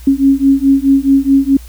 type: beating tone pair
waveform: sine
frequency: 271.2 / 275.9 Hz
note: C#4 / C#4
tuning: -38 / -8 cents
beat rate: 4.7 Hz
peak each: -10 dBFS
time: 0.07-1.57 s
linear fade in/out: 5 ms
effects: added 59 Hz sine -30 dBFS peak until 1.68 s + white hiss -42 dBFS RMS until 1.68 s